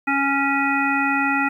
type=harmonic tone; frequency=277.2 Hz; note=C#4; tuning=in tune; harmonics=1 / 3 / 5 / 7 / 9; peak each=-23 / -24 / -23 / -25 / -25 dBFS; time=0.07-1.49 s; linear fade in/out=10 ms; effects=9-bit